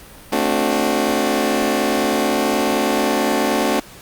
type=chord; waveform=20% pulse; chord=D dominant seventh; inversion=second; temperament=just; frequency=220.2 / 264.3 / 293.7 / 367.1 Hz; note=A3 / C4 / D4 / F#4; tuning=+2 / +18 / 0 / -14 cents; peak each=-17 dBFS; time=0.32-3.8 s; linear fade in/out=5 ms; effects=pink hiss -41 dBFS RMS until 4.01 s + Opus 48 kbps